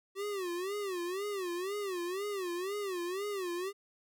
square tone with vibrato, 378.6 Hz, F#4, 40 cents sharp, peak -35 dBFS, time 0.15-3.73 s, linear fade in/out 50 ms, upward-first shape sine, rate 2 Hz, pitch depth 160 cents each way, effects none

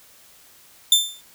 sawtooth tone with exponential decay, 3561 Hz, A7, 20 cents sharp, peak -6 dBFS, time 0.92-1.21 s, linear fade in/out 2 ms, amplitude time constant 63 ms, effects white hiss -51 dBFS RMS until 1.34 s

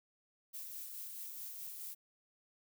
violet noise with tremolo, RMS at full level -45 dBFS, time 0.53-1.95 s, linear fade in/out 20 ms, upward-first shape sine, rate 4.7 Hz, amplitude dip 30%, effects none

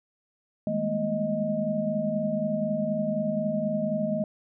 sine tone cluster, 160.1 / 202.3 / 213 / 237 / 623 Hz, D#3 / G#3 / G#3 / A#3 / D#5, +50 / -45 / +44 / +29 / +2 cents, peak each -35 / -35 / -29 / -34 / -28 dBFS, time 0.67-4.24 s, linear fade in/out 2 ms, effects none

